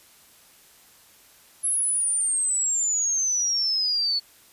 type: exponential sweep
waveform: sine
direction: down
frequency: 11000 to 4405 Hz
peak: -21 dBFS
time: 1.63-4.2 s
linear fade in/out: 20 ms
effects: white hiss -54 dBFS RMS until 4.52 s + resampled to 32000 Hz